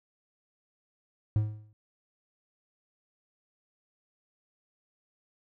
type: tone with exponential decay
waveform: triangle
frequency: 106.8 Hz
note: G#2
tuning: 49 cents sharp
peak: -18 dBFS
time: 1.36-1.73 s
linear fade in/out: 0 ms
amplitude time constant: 79 ms
effects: none